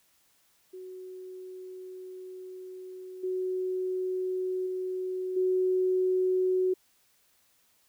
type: tone with level steps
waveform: sine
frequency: 370.6 Hz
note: F#4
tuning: 3 cents sharp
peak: -40 / -28 / -30 / -23 dBFS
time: 0.73-6.74 s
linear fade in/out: 10 ms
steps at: 3.23 / 4.66 / 5.36 s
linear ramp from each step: 10 ms
effects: white hiss -67 dBFS RMS until 7.88 s